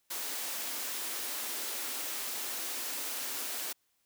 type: high-pass noise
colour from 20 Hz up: white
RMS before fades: -37 dBFS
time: 0.1-3.73 s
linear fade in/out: 10 ms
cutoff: 230 Hz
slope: 48 dB/octave
effects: white hiss -75 dBFS RMS until 4.05 s

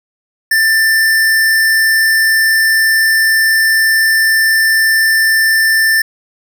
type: tone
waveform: square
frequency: 1779 Hz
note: A6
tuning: 19 cents sharp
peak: -9 dBFS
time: 0.51-6.02 s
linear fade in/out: 5 ms
effects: none

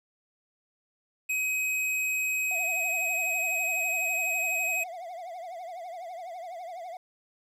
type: tone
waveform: square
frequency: 2530 Hz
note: D#7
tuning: 28 cents sharp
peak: -27 dBFS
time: 1.29-4.84 s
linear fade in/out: 10 ms
type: tone with vibrato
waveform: triangle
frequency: 701 Hz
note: F5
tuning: 6 cents sharp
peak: -35 dBFS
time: 2.51-6.97 s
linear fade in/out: 2 ms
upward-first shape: triangle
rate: 12 Hz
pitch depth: 140 cents each way
effects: resampled to 32000 Hz + 10-bit

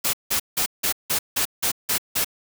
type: noise bursts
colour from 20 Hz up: white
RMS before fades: -22 dBFS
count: 9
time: 0.04-2.246 s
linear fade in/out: 10 ms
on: 94 ms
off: 170 ms
effects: none

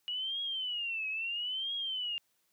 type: tone with vibrato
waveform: sine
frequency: 2900 Hz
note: F#7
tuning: 35 cents flat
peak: -33 dBFS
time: 0.08-2.18 s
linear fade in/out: 0 ms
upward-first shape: triangle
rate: 0.75 Hz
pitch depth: 230 cents each way
effects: white hiss -75 dBFS RMS until 2.52 s + high-pass 80 Hz 12 dB/octave

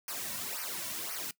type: noise with flanger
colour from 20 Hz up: white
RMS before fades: -38 dBFS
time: 0.08-1.31 s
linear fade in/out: 2 ms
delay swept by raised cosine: 0.26 to 2.46 ms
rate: 1.9 Hz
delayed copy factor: -0.85
effects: noise-tail reverb RT60 0.1 s tail -20 dB re dry

